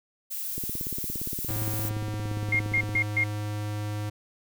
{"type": "noise", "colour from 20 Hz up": "violet", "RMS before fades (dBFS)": -33, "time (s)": [0.3, 1.9], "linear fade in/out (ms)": 20}
{"type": "click train", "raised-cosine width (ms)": 3, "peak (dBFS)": -23, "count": 42, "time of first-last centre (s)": [0.58, 2.95], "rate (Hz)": 17.3}
{"type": "tone with pitch glide", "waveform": "square", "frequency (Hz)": [108.1, 104.84], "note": ["A2", "G#2"], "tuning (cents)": [-30, 17], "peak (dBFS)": -30, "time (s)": [1.48, 4.1], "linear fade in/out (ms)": 10, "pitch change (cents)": -53, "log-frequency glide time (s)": [1.59, 2.38]}
{"type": "tone bursts", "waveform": "sine", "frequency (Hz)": 2129, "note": "C7", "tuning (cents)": 30, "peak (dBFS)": -21, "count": 4, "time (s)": [2.52, 3.24], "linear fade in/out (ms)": 5, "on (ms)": 75, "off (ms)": 140}
{"effects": []}